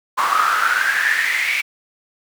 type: noise with high-pass filter sweep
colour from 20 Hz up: brown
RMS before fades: -18 dBFS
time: 0.17-1.62 s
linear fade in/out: 20 ms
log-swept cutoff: 1100 to 2300 Hz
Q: 9.7
effects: none